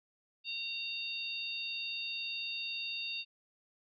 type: harmonic tone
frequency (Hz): 918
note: A#5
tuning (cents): -27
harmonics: 3 / 4 / 5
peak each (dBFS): -39 / -41 / -43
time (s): 0.44-3.25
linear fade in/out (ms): 50
effects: none